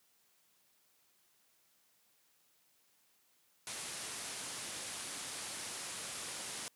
white low-pass noise, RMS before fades -44 dBFS, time 3.67-6.68 s, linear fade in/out 0 ms, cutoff 11000 Hz, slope 96 dB/octave, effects white hiss -72 dBFS RMS until 6.75 s + high-pass 100 Hz 12 dB/octave

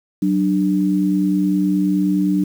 sine tone pair together, 187.7 / 297.4 Hz, F#3 / D4, +25 / +22 cents, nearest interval minor sixth, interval 797 cents, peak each -17 dBFS, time 0.22-2.44 s, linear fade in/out 5 ms, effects 7-bit

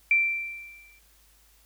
sine tone with exponential decay, 2349 Hz, D7, in tune, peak -16 dBFS, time 0.11-0.99 s, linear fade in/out 2 ms, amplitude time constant 190 ms, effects added 52 Hz sine -61 dBFS peak until 1.65 s + white hiss -61 dBFS RMS until 1.65 s

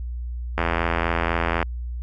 click train, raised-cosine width 0.5 ms, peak -6 dBFS, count 89, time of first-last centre 0.58-1.628 s, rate 84 Hz, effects added 60 Hz sine -27 dBFS peak until 2.02 s

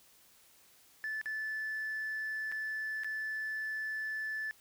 sine tone with dropouts, 1745 Hz, A6, 15 cents flat, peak -33 dBFS, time 1.04-4.51 s, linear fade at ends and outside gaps 0 ms, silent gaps 1.214-1.258 / 2.516-2.522 / 3.035-3.045 s, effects tanh soft clip ceiling -32 dBFS + white hiss -63 dBFS RMS until 4.6 s

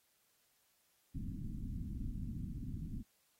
pink low-pass noise, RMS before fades -42 dBFS, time 1.14-3.03 s, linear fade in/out 20 ms, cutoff 270 Hz, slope 48 dB/octave, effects white hiss -75 dBFS RMS until 3.39 s + AAC 48 kbps

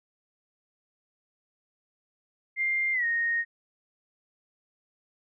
sine tone with pitch glide, 2100 to 1860.1 Hz, C7 to A#6, +6 to -4 cents, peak -24 dBFS, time 2.56-3.45 s, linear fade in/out 50 ms, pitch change -210 cents, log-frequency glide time 2.93-3.05 s, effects none

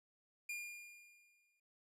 45% pulse tone with exponential decay, 2413 Hz, D7, 46 cents sharp, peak -40 dBFS, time 0.49-1.6 s, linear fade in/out 5 ms, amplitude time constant 240 ms, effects resampled to 32000 Hz

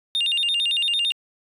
sine tone with vibrato, 3203 Hz, G7, 37 cents sharp, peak -17 dBFS, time 0.15-1.12 s, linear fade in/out 0 ms, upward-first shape square, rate 8.9 Hz, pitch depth 230 cents each way, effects tanh soft clip ceiling -18 dBFS

